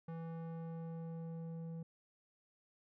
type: tone with low-pass filter sweep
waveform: square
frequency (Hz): 164.81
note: E3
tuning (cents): 0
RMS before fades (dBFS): -45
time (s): 0.08-1.83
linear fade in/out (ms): 5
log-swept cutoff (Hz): 1200 to 410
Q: 0.81
effects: none